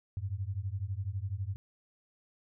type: beating tone pair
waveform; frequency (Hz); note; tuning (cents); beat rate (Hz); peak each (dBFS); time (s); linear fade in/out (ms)
sine; 91.6 / 103.6; F#2 / G#2; -17 / -4; 12; -36 / -36; 0.17-1.56; 0
effects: none